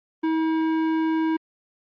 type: tone with tanh clipping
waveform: triangle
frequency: 320.5 Hz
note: E4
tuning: 49 cents flat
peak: -22 dBFS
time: 0.23-1.37 s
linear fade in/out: 10 ms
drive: 18 dB
effects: Opus 24 kbps